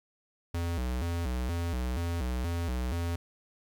square tone with vibrato, 72.9 Hz, D2, 12 cents flat, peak -30 dBFS, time 0.54-3.16 s, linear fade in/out 5 ms, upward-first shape square, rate 2.1 Hz, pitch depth 270 cents each way, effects 11-bit

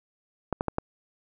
clicks, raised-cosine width 1 ms, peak -12 dBFS, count 4, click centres 0.527 / 0.609 / 0.683 / 0.784 s, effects none

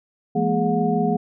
sine tone cluster, 170.4 / 211.5 / 237.3 / 417.4 / 723 Hz, F3 / G#3 / A#3 / G#4 / F#5, -42 / +32 / +31 / +9 / -40 cents, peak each -24 dBFS, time 0.35-1.17 s, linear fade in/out 10 ms, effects none

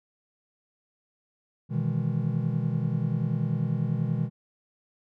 triangle chord, E major seventh, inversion second, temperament just, 123.61 / 154.51 / 164.81 / 206 Hz, B2 / D#3 / E3 / G#3, +2 / -12 / 0 / -14 cents, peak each -27 / -27 / -29 / -31 dBFS, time 1.69-4.3 s, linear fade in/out 50 ms, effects none

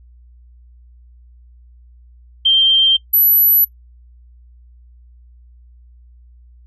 sine tone pair in turn, 3156 / 11847 Hz, G7 / F#9, +11 / +1 cents, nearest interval octave + major seventh, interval 2290 cents, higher second, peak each -8 dBFS, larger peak neither, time 2.45-2.97 / 3.13-3.65 s, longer neither, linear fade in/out 10 ms, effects noise-tail reverb RT60 0.1 s tail -21 dB re dry + added 60 Hz sine -42 dBFS peak until 6.66 s

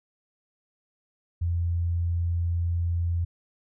sine tone, 85.6 Hz, F2, 34 cents flat, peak -23 dBFS, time 1.41-3.25 s, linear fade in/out 10 ms, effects none

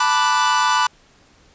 45% pulse chord, B minor seventh, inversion third, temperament equal, 880 / 987.8 / 1174.7 / 1480 Hz, A5 / B5 / D6 / F#6, 0 / 0 / 0 / 0 cents, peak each -22 / -18 / -21 / -22 dBFS, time 0-0.87 s, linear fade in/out 5 ms, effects pink hiss -53 dBFS RMS until 1.54 s + resampled to 16000 Hz

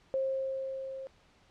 sine tone with level ramp, 533 Hz, C5, 32 cents sharp, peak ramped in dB -27 to -39 dBFS, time 0.14-1.07 s, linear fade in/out 0 ms, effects pink hiss -64 dBFS RMS until 1.5 s + low-pass 5000 Hz 12 dB/octave

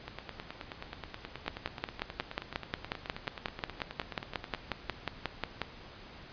two click trains, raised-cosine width 0.3 ms, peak -23 / -15 dBFS, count 43 / 24, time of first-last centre 0.08-4.548 / 1.48-5.617 s, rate 9.4 / 5.56 Hz, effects pink hiss -50 dBFS RMS until 6.32 s + resampled to 11025 Hz

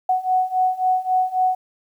sine beating tone pair, 740 / 743.7 Hz, F#5 / F#5, 0 / +9 cents, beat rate 3.7 Hz, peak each -21 / -19 dBFS, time 0.09-1.55 s, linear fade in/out 5 ms, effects 9-bit

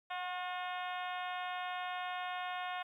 harmonic tone with a mistuned harmonic, 360 Hz, F#4, 47 cents flat, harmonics 2 / 3 / 4 / 5 / 6 / 7 / 8 / 9 / 10, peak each -40 / -44 / -46 / -48 / -50 / -51 / -52 / -53 / -54 dBFS, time 0.1-2.83 s, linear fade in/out 10 ms, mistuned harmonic 2, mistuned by +18 cents, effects 12-bit

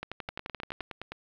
two click trains, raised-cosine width 0.3 ms, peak -21 / -19 dBFS, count 9 / 10, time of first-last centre 0.29-1.12 / 0.03-0.806 s, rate 9.64 / 11.6 Hz, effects low-pass 4000 Hz 12 dB/octave + 9-bit

